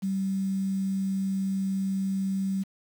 sine tone with quantisation, 193.1 Hz, G3, 26 cents flat, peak -25 dBFS, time 0.02-2.64 s, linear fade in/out 20 ms, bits 8, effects none

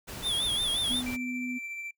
pink noise, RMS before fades -40 dBFS, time 0.07-1.17 s, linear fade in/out 20 ms
square tone with vibrato, 3429 Hz, A7, 45 cents flat, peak -27 dBFS, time 0.22-1.03 s, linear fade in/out 50 ms, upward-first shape sine, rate 5.6 Hz, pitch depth 91 cents each way
sine tone, 249.2 Hz, B3, 16 cents sharp, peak -32 dBFS, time 0.89-1.59 s, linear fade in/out 20 ms
triangle tone with tremolo, 2342 Hz, D7, 5 cents flat, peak -33 dBFS, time 1.06-1.91 s, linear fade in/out 5 ms, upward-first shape triangle, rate 14 Hz, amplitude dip 35%
effects noise-tail reverb RT60 0.1 s tail -24 dB re dry

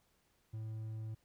triangle tone, 110 Hz, A2, in tune, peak -38 dBFS, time 0.53-1.15 s, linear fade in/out 10 ms, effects pink hiss -75 dBFS RMS until 1.24 s

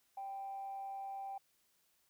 sine tone with amplitude modulation, 784 Hz, G5, in tune, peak -39 dBFS, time 0.17-1.38 s, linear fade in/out 5 ms, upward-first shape sine, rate 222 Hz, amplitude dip 30%, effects tanh soft clip ceiling -36 dBFS + white hiss -75 dBFS RMS until 2.09 s

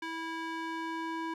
square tone with band-pass filter sweep, 326.9 Hz, E4, 14 cents flat, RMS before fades -37 dBFS, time 0.02-1.34 s, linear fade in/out 5 ms, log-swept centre 1700 to 990 Hz, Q 0.93, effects none

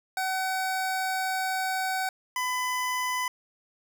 25% pulse tone pair in turn, 756 / 1003.9 Hz, F#5 / B5, +37 / +28 cents, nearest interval perfect fourth, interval 491 cents, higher second, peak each -23 / -23 dBFS, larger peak neither, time 0.17-2.09 / 2.36-3.28 s, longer first, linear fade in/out 2 ms, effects none

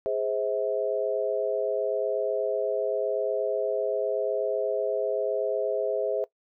sine chord, Ab augmented, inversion none, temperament equal with one note detuned, 415.3 / 523.3 / 644.2 Hz, Ab4 / C5 / E5, 0 / 0 / -40 cents, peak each -29 dBFS, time 0.06-6.24 s, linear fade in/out 0 ms, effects noise-tail reverb RT60 0.1 s tail -19 dB re dry

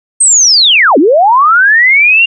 sine linear two-way sweep, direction down then up, 8540 to 254 to 2817 Hz, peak -3 dBFS, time 0.2-2.26 s, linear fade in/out 10 ms, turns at 0.98 s, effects none

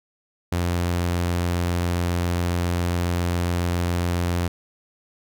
sawtooth tone, 87.31 Hz, F2, in tune, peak -17 dBFS, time 0.52-4.48 s, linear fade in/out 5 ms, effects none

